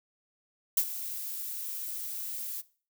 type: noise with ADSR envelope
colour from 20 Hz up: violet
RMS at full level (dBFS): -23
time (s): 0.77-2.62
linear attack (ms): 4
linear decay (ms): 65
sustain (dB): -14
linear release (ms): 21
effects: noise-tail reverb RT60 0.4 s tail -19 dB re dry